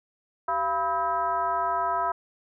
sine tone with frequency modulation, 987.8 Hz, B5, in tune, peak -23 dBFS, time 0.48-2.12 s, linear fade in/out 5 ms, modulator 302 Hz, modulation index 1.2, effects none

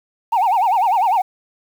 sine tone with vibrato, 830.6 Hz, G#5, in tune, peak -11 dBFS, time 0.32-1.22 s, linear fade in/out 10 ms, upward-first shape sine, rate 10 Hz, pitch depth 240 cents each way, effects tanh soft clip ceiling -11 dBFS + 7-bit

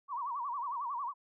sine tone with vibrato, 1040 Hz, C6, 11 cents flat, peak -34 dBFS, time 0.08-1.14 s, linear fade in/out 50 ms, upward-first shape sine, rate 11 Hz, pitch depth 190 cents each way, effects none

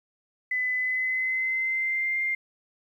sine tone with pitch glide, 2008 to 2105 Hz, B6 to C7, +28 to +10 cents, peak -24 dBFS, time 0.51-2.35 s, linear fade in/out 5 ms, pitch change +82 cents, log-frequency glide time 0.76-2.18 s, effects 10-bit

